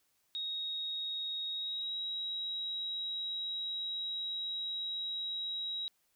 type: tone with pitch glide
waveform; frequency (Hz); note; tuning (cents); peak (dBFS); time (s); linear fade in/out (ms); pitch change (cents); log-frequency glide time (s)
sine; 3761 to 3842; A#7 to B7; +15 to -48; -35; 0.35-5.88; 0; +37; 1.48-1.94
effects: white hiss -75 dBFS RMS until 6.15 s

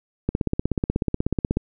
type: click train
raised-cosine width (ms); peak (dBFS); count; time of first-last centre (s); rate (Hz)
3; -8; 22; 0.29-1.57; 16.4
effects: none

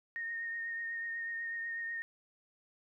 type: tone with vibrato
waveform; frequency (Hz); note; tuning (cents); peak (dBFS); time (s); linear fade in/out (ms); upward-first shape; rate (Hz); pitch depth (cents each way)
sine; 1846; A#6; -17; -36; 0.16-2.02; 0; triangle; 8.1; 23
effects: 13-bit

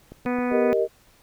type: click train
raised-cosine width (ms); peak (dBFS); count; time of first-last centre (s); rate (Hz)
2; -26; 4; 0.12-0.521; 7.49
type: harmonic tone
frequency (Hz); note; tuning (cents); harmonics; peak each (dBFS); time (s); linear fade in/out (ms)
246.9; B3; 0; 1 / 2 / 3 / 4 / 5 / 6 / 7 / 8 / 9 / 10; -24 / -28 / -33 / -36 / -37 / -40 / -39 / -42 / -42 / -41; 0.26-0.73; 0
type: chord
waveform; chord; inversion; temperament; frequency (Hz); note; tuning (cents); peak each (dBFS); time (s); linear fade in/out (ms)
sine; Eb major; first; equal; 392 / 466.2 / 622.3; G4 / Bb4 / Eb5; 0 / 0 / 0; -24 / -22 / -24; 0.5-0.88; 50
effects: pink hiss -57 dBFS RMS until 1.22 s

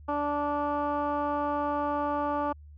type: tone with low-pass filter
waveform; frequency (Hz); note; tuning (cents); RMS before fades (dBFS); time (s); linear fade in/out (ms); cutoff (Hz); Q
15% pulse; 291.4; D4; -13; -29; 0.08-2.53; 10; 1100; 2.1
effects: added 74 Hz sine -46 dBFS peak until 2.77 s

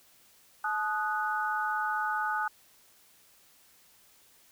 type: chord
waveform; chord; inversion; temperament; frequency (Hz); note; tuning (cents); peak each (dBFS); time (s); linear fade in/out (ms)
sine; D# diminished; second; equal with one note detuned; 859.9 / 1244.5 / 1480; A5 / D#6 / F#6; -40 / 0 / 0; -32 / -33 / -32; 0.64-2.48; 5
effects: white hiss -61 dBFS RMS until 4.51 s

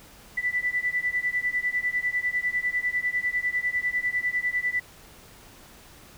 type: beating tone pair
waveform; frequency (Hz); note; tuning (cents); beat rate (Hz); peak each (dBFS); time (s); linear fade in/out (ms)
sine; 1975.5 / 1985.5; B6 / B6; 0 / +9; 10; -27; 0.37-4.8; 10
effects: pink hiss -50 dBFS RMS until 6.17 s

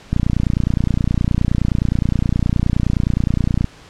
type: click train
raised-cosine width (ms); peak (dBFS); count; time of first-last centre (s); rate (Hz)
5; -4; 105; 0.13-3.644; 29.6
effects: pink hiss -43 dBFS RMS until 3.89 s + low-pass 6000 Hz 12 dB/octave

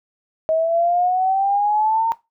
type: exponential sweep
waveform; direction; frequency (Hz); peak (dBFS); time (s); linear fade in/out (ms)
sine; up; 634 to 919; -15; 0.49-2.12; 0
effects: noise-tail reverb RT60 0.2 s tail -17 dB re dry

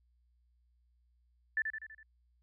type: tone with echo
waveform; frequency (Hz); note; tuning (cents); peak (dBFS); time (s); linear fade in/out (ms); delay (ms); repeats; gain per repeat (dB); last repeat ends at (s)
sine; 1760; A6; 0; -28; 1.57-1.62; 2; 82; 5; -5; 2.03
effects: added 60 Hz sine -68 dBFS peak until 2.42 s

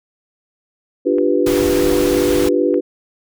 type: chord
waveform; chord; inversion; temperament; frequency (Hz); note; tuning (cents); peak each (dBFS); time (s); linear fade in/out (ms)
sine; G dominant seventh; second; equal; 293.7 / 349.2 / 392 / 493.9; D4 / F4 / G4 / B4; 0 / 0 / 0 / 0; -18; 1.05-2.81; 20
type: clicks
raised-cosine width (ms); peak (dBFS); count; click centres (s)
0.5; -20; 2; 1.184 / 2.742
type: noise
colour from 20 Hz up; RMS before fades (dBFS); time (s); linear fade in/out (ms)
pink; -24; 1.46-2.49; 5
effects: none

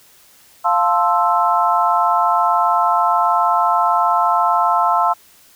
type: chord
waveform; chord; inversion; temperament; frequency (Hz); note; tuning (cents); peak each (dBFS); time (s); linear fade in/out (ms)
sine; F major seventh; none; equal; 698.5 / 880 / 1046.5 / 1318.5; F5 / A5 / C6 / E6; 0 / 0 / 0 / 0; -18; 0.64-5.14; 20
effects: white hiss -49 dBFS RMS until 5.55 s

